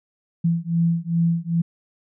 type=beating tone pair; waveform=sine; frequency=166.8 / 169.3 Hz; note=E3 / E3; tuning=+21 / +46 cents; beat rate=2.5 Hz; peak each=-21 dBFS; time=0.44-1.62 s; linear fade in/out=10 ms; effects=none